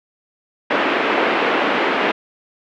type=band-pass noise; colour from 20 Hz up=pink; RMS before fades=-18 dBFS; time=0.7-2.12 s; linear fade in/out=10 ms; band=280 to 2800 Hz; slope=24 dB/octave; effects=none